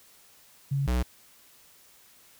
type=tone pair in turn; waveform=sine / square; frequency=138.59 / 61.63 Hz; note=C#3 / B1; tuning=0 / -3 cents; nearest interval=octave + major second; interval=1403 cents; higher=first; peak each=-24 dBFS; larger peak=neither; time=0.71-0.87 / 0.87-1.03 s; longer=neither; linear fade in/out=10 ms; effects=white hiss -57 dBFS RMS until 2.39 s